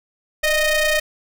sawtooth ring-modulated tone, 622.3 Hz, D#5, in tune, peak -9 dBFS, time 0.43-1 s, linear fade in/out 10 ms, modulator 1230 Hz, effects none

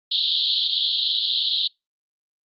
pink band-pass noise, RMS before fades -22 dBFS, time 0.11-1.68 s, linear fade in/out 10 ms, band 3200 to 4300 Hz, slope 96 dB/octave, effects noise-tail reverb RT60 0.2 s tail -26 dB re dry + Opus 48 kbps

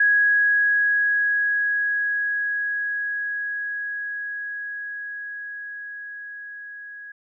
sine tone with level ramp, 1661.2 Hz, G#6, in tune, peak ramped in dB -14 to -36 dBFS, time 0-7.12 s, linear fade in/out 5 ms, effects none

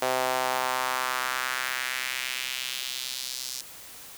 sawtooth tone with high-pass filter sweep, 128.7 Hz, C3, 28 cents flat, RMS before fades -30 dBFS, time 0.02-3.61 s, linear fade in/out 0 ms, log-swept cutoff 590 to 5300 Hz, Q 1.8, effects white hiss -45 dBFS RMS until 4.17 s

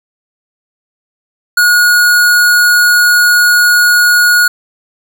square tone, 1447 Hz, F#6, 39 cents flat, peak -6 dBFS, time 1.57-4.48 s, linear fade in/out 5 ms, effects none

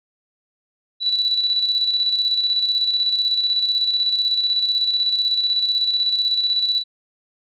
sine tone with tremolo, 3951 Hz, B7, in tune, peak -15 dBFS, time 1-6.84 s, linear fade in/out 50 ms, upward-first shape square, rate 16 Hz, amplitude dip 45%, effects none

